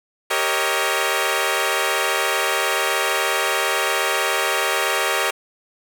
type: chord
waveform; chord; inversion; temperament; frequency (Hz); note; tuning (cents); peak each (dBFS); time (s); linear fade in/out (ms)
10% pulse; Eb dominant seventh; first; equal with one note detuned; 392 / 466.2 / 554.4 / 631.3; G4 / Bb4 / Db5 / Eb5; 0 / 0 / 0 / +25; -16; 0.3-5.31; 10
effects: none